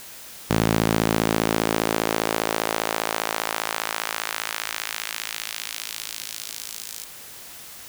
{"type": "tone with high-pass filter sweep", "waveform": "sawtooth", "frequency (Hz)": 55, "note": "A1", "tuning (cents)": 0, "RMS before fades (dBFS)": -26, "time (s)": [0.5, 7.04], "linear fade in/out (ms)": 0, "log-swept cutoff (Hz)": [150, 6200], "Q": 0.87, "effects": ["white hiss -41 dBFS RMS until 7.88 s"]}